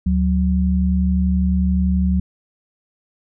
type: tone pair together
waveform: sine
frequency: 73.42 / 185 Hz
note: D2 / F#3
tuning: 0 / 0 cents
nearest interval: octave + major third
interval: 1600 cents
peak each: -17 / -17 dBFS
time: 0.06-2.2 s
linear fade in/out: 5 ms
effects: none